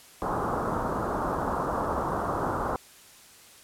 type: low-pass noise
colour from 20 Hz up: white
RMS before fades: -29 dBFS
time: 0.22-2.76 s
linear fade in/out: 0 ms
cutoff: 1300 Hz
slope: 48 dB/octave
effects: white hiss -52 dBFS RMS until 3.63 s + low-pass 12000 Hz 12 dB/octave